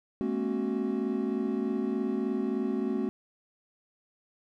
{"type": "tone cluster", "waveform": "triangle", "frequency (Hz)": [213.2, 236.5, 272.5, 372.4], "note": ["G#3", "A#3", "C#4", "F#4"], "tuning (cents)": [46, 25, -29, 11], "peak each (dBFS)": -31, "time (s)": [0.21, 3.09], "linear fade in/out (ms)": 0, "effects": []}